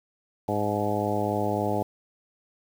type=harmonic tone with a mistuned harmonic; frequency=103.6 Hz; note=G#2; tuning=4 cents flat; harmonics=1 / 2 / 3 / 4 / 5 / 6 / 7 / 8; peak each=-32 / -32 / -32 / -32 / -32 / -32 / -32 / -32 dBFS; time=0.48-1.83 s; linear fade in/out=5 ms; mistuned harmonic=8; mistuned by=+51 cents; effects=8-bit